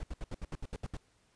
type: noise bursts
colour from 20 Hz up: brown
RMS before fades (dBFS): -38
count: 10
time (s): 0-0.969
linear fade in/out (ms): 2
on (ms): 33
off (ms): 71
effects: pink hiss -70 dBFS RMS until 1.35 s + resampled to 22050 Hz